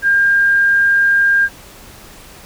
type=tone; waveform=sine; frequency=1605 Hz; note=G6; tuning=40 cents sharp; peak=-9 dBFS; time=0.02-1.49 s; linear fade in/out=50 ms; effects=pink hiss -39 dBFS RMS until 2.45 s